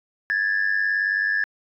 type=tone pair together; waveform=sine; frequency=1661.2 / 1760 Hz; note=G#6 / A6; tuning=0 / 0 cents; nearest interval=minor second; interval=100 cents; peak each=-21 dBFS; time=0.3-1.44 s; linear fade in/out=0 ms; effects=tanh soft clip ceiling -15 dBFS